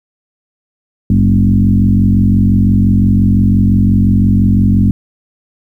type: tone with frequency modulation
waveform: sine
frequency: 149.7 Hz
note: D3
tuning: 33 cents sharp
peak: -6 dBFS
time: 1.1-4.91 s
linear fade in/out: 2 ms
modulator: 45.8 Hz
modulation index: 2.2
effects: 8-bit